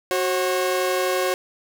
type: tone pair together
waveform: sawtooth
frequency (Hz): 370.6 / 540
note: F#4 / C#5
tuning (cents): +3 / -45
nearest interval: perfect fifth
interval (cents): 652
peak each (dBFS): -19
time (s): 0.11-1.34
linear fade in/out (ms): 0
effects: none